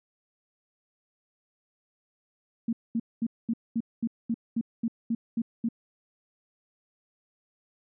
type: tone bursts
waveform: sine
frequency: 229.9 Hz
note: A#3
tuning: 24 cents flat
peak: -24 dBFS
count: 12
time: 2.68-5.688 s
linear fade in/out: 5 ms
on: 49 ms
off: 220 ms
effects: none